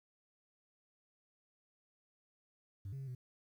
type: tone with pitch steps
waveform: sine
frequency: 97.5 / 135.9 / 135.1 / 126 Hz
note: G2 / C#3 / C#3 / B2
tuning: -9 / -34 / -44 / +35 cents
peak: -39 dBFS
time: 2.85-3.15 s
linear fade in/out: 5 ms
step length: 75 ms
effects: tanh soft clip ceiling -40 dBFS + 12-bit